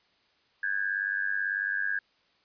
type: tone with amplitude modulation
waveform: sine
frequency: 1625 Hz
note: G#6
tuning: 38 cents flat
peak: -23 dBFS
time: 0.63-1.99 s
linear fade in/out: 5 ms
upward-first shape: sine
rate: 98.2 Hz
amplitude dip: 90%
effects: white hiss -67 dBFS RMS until 2.44 s + resampled to 11025 Hz